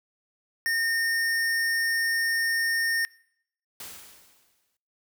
square tone, 1829 Hz, A#6, 33 cents flat, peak -24 dBFS, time 0.66-3.05 s, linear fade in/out 0 ms
white noise with exponential decay, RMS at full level -38 dBFS, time 3.8-4.77 s, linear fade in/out 2 ms, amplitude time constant 210 ms
effects noise-tail reverb RT60 0.7 s tail -23 dB re dry

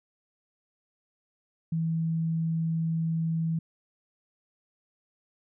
sine tone, 163.1 Hz, E3, 18 cents flat, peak -25 dBFS, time 1.72-3.59 s, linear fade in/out 5 ms, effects none

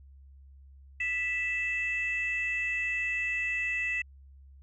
sine tone pair together, 1975.5 / 2637 Hz, B6 / E7, 0 / 0 cents, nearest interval perfect fourth, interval 500 cents, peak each -30 / -30 dBFS, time 1-4.02 s, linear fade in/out 5 ms, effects tanh soft clip ceiling -22 dBFS + added 68 Hz sine -50 dBFS peak until 4.62 s

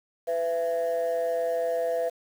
sine tone pair together, 501.9 / 670 Hz, B4 / E5, +28 / +28 cents, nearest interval perfect fourth, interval 500 cents, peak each -25 dBFS, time 0.27-2.1 s, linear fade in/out 20 ms, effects tanh soft clip ceiling -21 dBFS + 8-bit

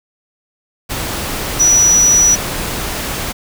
sine tone in noise, 5880 Hz, F#8, 12 cents flat, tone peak -7 dBFS, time 1.59-2.36 s, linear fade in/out 20 ms, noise pink, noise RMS -21 dBFS, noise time 0.89-3.33 s, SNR +11 dB, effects none

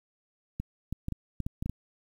clicks, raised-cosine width 5 ms, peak -20 dBFS, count 9, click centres 0.6 / 0.926 / 1.084 / 1.123 / 1.403 / 1.465 / 1.625 / 1.66 / 1.696 s, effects 9-bit

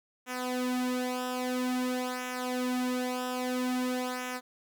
sawtooth tone with flanger, 251.5 Hz, B3, 32 cents sharp, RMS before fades -32 dBFS, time 0.26-4.41 s, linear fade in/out 50 ms, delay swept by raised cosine 0.22 to 3.52 ms, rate 0.5 Hz, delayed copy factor -0.75, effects none

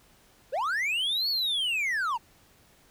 triangle linear two-way sweep, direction up then down, 458.1 to 4494 to 858 Hz, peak -24 dBFS, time 0.52-2.18 s, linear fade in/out 20 ms, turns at 1.29 s, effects pink hiss -60 dBFS RMS until 2.9 s

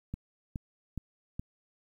click train, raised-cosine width 5 ms, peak -23 dBFS, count 4, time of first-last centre 0.14-1.395 s, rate 2.39 Hz, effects 10-bit

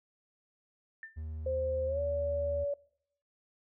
sine tone with exponential decay, 1788 Hz, A6, 27 cents sharp, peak -39 dBFS, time 1.03-1.22 s, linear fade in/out 1 ms, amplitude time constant 40 ms
triangle tone, 78.3 Hz, D#2, 11 cents sharp, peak -35 dBFS, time 1.16-2.65 s, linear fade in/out 20 ms
sine tone with pitch glide, 523.3 to 570.7 Hz, C5 to D5, 0 to -50 cents, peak -30 dBFS, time 1.46-2.74 s, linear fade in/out 5 ms, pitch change +150 cents, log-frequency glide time 1.86-2 s
effects noise-tail reverb RT60 0.7 s tail -23 dB re dry

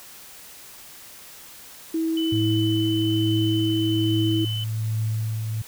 sine tone, 324.2 Hz, E4, 29 cents flat, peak -21 dBFS, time 1.94-4.45 s, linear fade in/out 5 ms
sine tone with pitch glide, 2998 to 3024 Hz, F#7 to F#7, +22 to +37 cents, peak -29 dBFS, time 2.17-4.64 s, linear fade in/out 2 ms, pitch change +15 cents, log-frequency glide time 2.41-3.14 s
sine tone with tremolo, 110 Hz, A2, in tune, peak -21 dBFS, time 2.32-5.62 s, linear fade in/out 5 ms, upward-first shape triangle, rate 1.2 Hz, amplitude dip 40%
effects white hiss -44 dBFS RMS until 5.67 s

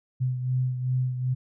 sine beating tone pair, 127.2 / 129.8 Hz, C3 / C3, -48 / -13 cents, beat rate 2.6 Hz, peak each -24 / -32 dBFS, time 0.2-1.35 s, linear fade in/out 20 ms, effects none

